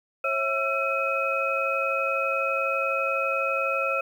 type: tone cluster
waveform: sine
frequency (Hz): 543 / 655 / 1344 / 2532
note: C#5 / E5 / E6 / D#7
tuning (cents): -36 / -11 / +33 / +30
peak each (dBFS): -28 / -34 / -27 / -28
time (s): 0.24-4.01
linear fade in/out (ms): 5
effects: 9-bit